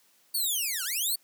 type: linear two-way sweep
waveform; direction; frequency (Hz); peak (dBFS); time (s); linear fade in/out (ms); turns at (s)
5% pulse; down then up; 4575 to 1318.5 to 4575; -19; 0.34-1.16; 10; 0.84
effects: white hiss -64 dBFS RMS until 1.23 s + high-pass 150 Hz 12 dB/octave